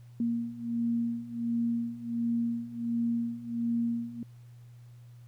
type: beating tone pair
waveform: sine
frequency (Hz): 233.1 / 234.5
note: A#3 / A#3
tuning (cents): 0 / +11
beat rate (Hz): 1.4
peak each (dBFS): -33 / -30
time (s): 0.2-4.23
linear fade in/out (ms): 2
effects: added 120 Hz sine -48 dBFS peak until 5.27 s + pink hiss -68 dBFS RMS until 5.27 s